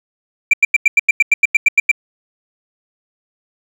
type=tone bursts; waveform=sine; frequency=2356 Hz; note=D7; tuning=5 cents sharp; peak=-3 dBFS; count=13; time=0.51-1.915 s; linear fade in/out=5 ms; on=25 ms; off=90 ms; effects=tanh soft clip ceiling -5 dBFS + 7-bit